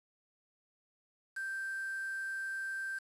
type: tone with quantisation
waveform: sine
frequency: 1568 Hz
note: G6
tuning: in tune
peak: -36 dBFS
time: 1.36-2.99 s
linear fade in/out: 10 ms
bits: 8
effects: resampled to 24000 Hz